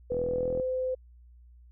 sine tone with pitch glide, 493.9 to 513.4 Hz, B4 to C5, 0 to -33 cents, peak -27 dBFS, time 0.1-0.95 s, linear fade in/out 10 ms, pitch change +67 cents, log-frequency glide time 0.25-0.62 s
click train, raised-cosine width 2 ms, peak -23 dBFS, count 21, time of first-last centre 0.12-0.598 s, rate 41.8 Hz
effects added 60 Hz sine -51 dBFS peak until 1.71 s

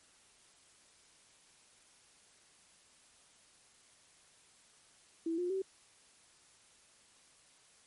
sine tone with pitch steps, 329.6 / 355.3 / 383 Hz, E4 / F4 / G4, 0 / +30 / -40 cents, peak -32 dBFS, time 5.26-5.62 s, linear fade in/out 5 ms, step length 120 ms, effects white hiss -64 dBFS RMS until 7.86 s + MP3 48 kbps

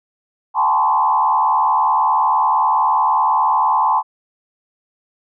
sine tone with frequency modulation, 950 Hz, A#5, 33 cents sharp, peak -12 dBFS, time 0.54-4.03 s, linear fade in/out 50 ms, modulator 74.6 Hz, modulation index 1.9, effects none

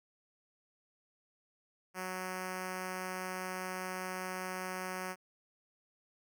5% pulse tone with notch filter, 185 Hz, F#3, in tune, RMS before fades -40 dBFS, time 1.94-5.16 s, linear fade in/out 50 ms, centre 3800 Hz, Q 1.6, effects none

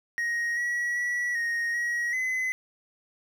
triangle tone with pitch steps, 1879 / 1924 / 1940 / 1867 / 1903 / 2030 Hz, A#6 / B6 / B6 / A#6 / A#6 / B6, +13 / -46 / -31 / +2 / +35 / +47 cents, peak -24 dBFS, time 0.18-2.52 s, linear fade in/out 0 ms, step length 390 ms, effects none

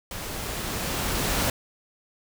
pink noise with level ramp, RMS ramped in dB -35 to -24 dBFS, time 0.11-1.5 s, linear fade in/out 2 ms, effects none

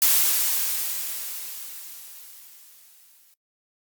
blue noise with exponential decay, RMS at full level -17 dBFS, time 0.02-3.34 s, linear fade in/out 1 ms, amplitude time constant 720 ms, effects noise-tail reverb RT60 0.1 s tail -21 dB re dry + Opus 48 kbps

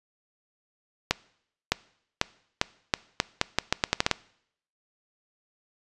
accelerating click train, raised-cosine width 0.2 ms, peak -3 dBFS, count 14, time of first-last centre 1.11-4.113 s, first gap 610 ms, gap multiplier 0.81, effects noise-tail reverb RT60 0.7 s tail -22 dB re dry + resampled to 24000 Hz

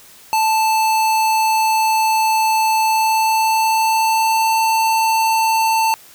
square tone with pitch glide, 880 to 891.3 Hz, A5 to A5, 0 to +22 cents, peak -14 dBFS, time 0.33-5.94 s, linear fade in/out 0 ms, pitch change +22 cents, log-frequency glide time 2.82-4.56 s, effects white hiss -44 dBFS RMS until 6.14 s

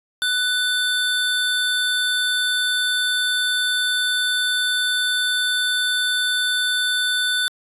square tone pair together, 1490 / 3540 Hz, F#6 / A7, +12 / +10 cents, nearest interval octave + minor third, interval 1498 cents, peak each -22 dBFS, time 0.22-7.48 s, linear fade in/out 0 ms, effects resampled to 32000 Hz

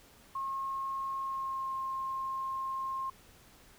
sine tone with pitch glide, 1079 to 1064.1 Hz, C#6 to C6, -47 to +29 cents, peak -33 dBFS, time 0.35-3.1 s, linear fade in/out 5 ms, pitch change -24 cents, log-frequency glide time 1.16-1.75 s, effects pink hiss -59 dBFS RMS until 3.78 s

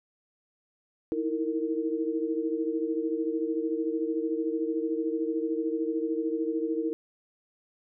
sine tone cluster, 316.4 / 329.8 / 460 Hz, D#4 / E4 / A#4, +29 / +1 / -23 cents, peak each -31 dBFS, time 1.12-6.93 s, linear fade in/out 0 ms, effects none

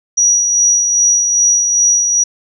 sine tone with tremolo, 5800 Hz, F#8, 35 cents flat, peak -7 dBFS, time 0.17-2.24 s, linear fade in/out 10 ms, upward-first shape sine, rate 2.5 Hz, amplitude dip 40%, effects none

